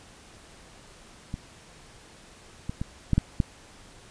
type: clicks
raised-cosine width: 5 ms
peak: -19 / -18 / -17 / -9 / -8 / -9 dBFS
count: 6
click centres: 1.341 / 2.695 / 2.815 / 3.133 / 3.18 / 3.402 s
effects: pink hiss -51 dBFS RMS until 4.1 s + resampled to 22050 Hz